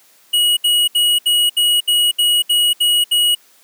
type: tone bursts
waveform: square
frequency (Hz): 2906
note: F#7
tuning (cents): -32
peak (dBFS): -12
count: 10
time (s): 0.33-3.351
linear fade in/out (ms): 10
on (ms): 240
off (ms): 69
effects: white hiss -51 dBFS RMS until 3.63 s + high-pass 200 Hz 12 dB/octave